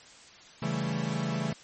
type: chord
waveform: 45% pulse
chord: A dominant seventh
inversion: first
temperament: equal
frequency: 138.59 / 164.81 / 196 / 220 Hz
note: C#3 / E3 / G3 / A3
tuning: 0 / 0 / 0 / 0 cents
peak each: -34 / -33 / -37 / -34 dBFS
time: 0.62-1.53 s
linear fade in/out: 5 ms
effects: white hiss -52 dBFS RMS until 1.63 s + MP3 32 kbps